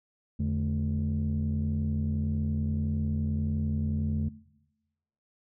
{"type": "tone cluster", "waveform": "sine", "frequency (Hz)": [84.3, 146, 217.4], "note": ["E2", "D3", "A3"], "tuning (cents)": [39, -10, -21], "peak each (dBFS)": [-28, -31, -29], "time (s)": [0.39, 4.29], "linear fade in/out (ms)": 10, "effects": ["noise-tail reverb RT60 1.0 s tail -21 dB re dry", "tanh soft clip ceiling -21 dBFS"]}